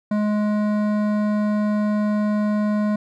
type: tone with hard clipping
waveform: sine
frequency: 209.9 Hz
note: G#3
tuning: 19 cents sharp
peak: -20 dBFS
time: 0.11-2.96 s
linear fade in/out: 5 ms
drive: 13 dB
effects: none